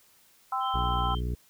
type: chord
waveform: sine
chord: C major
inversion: second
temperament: equal with one note detuned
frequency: 784 / 1031.5 / 1318.5 Hz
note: G5 / C6 / E6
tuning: 0 / -25 / 0 cents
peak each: -31 dBFS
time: 0.52-1.15 s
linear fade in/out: 5 ms
type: tone with tremolo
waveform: sine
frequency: 3136 Hz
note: G7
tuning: in tune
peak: -36 dBFS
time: 0.6-1.21 s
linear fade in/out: 50 ms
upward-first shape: sine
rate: 16 Hz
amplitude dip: 35%
type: harmonic tone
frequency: 60.4 Hz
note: B1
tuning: 38 cents flat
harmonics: 1 / 2 / 3 / 4 / 5 / 6 / 7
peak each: -29 / -34 / -40 / -44 / -45 / -46 / -44 dBFS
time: 0.74-1.35 s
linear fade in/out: 5 ms
effects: white hiss -61 dBFS RMS until 1.49 s